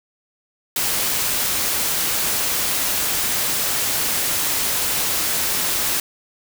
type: noise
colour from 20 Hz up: white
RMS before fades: -21 dBFS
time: 0.76-6 s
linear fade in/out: 2 ms
effects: none